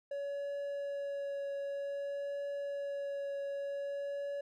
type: tone with vibrato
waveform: triangle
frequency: 563 Hz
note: C#5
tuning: 27 cents sharp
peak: -34 dBFS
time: 0.11-4.41 s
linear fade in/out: 5 ms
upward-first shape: triangle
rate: 0.53 Hz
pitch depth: 12 cents each way
effects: none